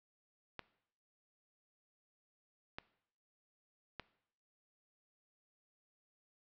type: clicks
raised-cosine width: 0.3 ms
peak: -26 dBFS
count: 3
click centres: 0.593 / 2.785 / 3.997 s
effects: noise-tail reverb RT60 0.7 s tail -19 dB re dry + low-pass 5000 Hz 12 dB/octave